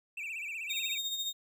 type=tone with vibrato; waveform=triangle; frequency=2495 Hz; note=D#7; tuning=4 cents sharp; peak=-35 dBFS; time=0.17-0.98 s; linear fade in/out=5 ms; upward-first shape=sine; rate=16 Hz; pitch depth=150 cents each way
type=tone with tremolo; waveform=35% pulse; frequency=3699 Hz; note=A#7; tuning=14 cents flat; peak=-29 dBFS; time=0.69-1.33 s; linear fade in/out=20 ms; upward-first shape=sine; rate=14 Hz; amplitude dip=50%
effects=none